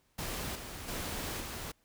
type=noise with level steps; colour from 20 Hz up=pink; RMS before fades=-38 / -44 / -38 / -41 dBFS; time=0.18-1.72 s; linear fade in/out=10 ms; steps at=0.55 / 0.88 / 1.4 s; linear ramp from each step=5 ms; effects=pink hiss -72 dBFS RMS until 1.84 s